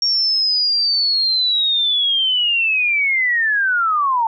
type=linear sweep; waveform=sine; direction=down; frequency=5560 to 880 Hz; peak=-14 dBFS; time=0.02-4.27 s; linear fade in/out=2 ms; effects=none